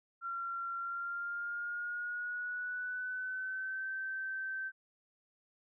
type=tone with pitch glide; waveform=sine; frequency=1372 to 1548.9 Hz; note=F6 to G6; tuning=-31 to -21 cents; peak=-36 dBFS; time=0.21-4.72 s; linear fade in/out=50 ms; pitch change=+210 cents; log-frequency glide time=0.77-3.88 s; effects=none